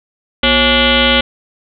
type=tone with frequency modulation; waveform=sine; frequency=1752 Hz; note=A6; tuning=8 cents flat; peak=-8 dBFS; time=0.43-1.21 s; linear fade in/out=5 ms; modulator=302 Hz; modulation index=5.8; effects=none